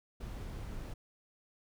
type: noise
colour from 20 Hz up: brown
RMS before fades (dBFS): -42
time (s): 0.2-0.94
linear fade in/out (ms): 10
effects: none